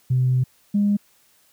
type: tone pair in turn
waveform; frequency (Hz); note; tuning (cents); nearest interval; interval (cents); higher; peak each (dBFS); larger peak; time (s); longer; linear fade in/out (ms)
sine; 127.7 / 204.2; C3 / G#3; -42 / -29; minor sixth; 813; second; -15; neither; 0.1-0.44 / 0.74-0.97; first; 10
effects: tanh soft clip ceiling -11 dBFS + white hiss -59 dBFS RMS until 1.52 s